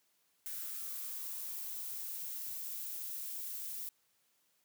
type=noise with high-pass filter sweep; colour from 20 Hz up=violet; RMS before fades=-42 dBFS; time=0.46-3.89 s; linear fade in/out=0 ms; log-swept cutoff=1500 to 280 Hz; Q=3.8; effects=white hiss -75 dBFS RMS until 4.64 s + high-pass 100 Hz 12 dB/octave